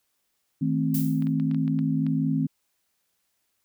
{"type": "chord", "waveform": "sine", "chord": "A diminished", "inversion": "second", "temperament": "just", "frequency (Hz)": [158.4, 220, 264], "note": ["Eb3", "A3", "C4"], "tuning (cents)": [31, 0, 16], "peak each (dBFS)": [-25, -29, -25], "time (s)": [0.61, 2.47], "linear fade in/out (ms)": 10}
{"type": "noise with exponential decay", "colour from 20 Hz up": "violet", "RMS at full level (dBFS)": -29, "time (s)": [0.94, 1.33], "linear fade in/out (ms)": 5, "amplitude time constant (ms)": 84}
{"type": "clicks", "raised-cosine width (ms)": 0.3, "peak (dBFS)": -29, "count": 8, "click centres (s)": [1.223, 1.27, 1.399, 1.513, 1.546, 1.679, 1.79, 2.066]}
{"effects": ["white hiss -74 dBFS RMS until 3.64 s"]}